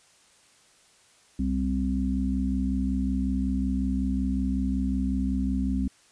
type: harmonic tone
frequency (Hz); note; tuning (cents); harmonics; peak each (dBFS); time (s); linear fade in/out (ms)
65.41; C2; 0; 1 / 3 / 4; -28 / -28 / -28; 1.39-5.88; 5
effects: white hiss -59 dBFS RMS until 6.11 s + resampled to 22050 Hz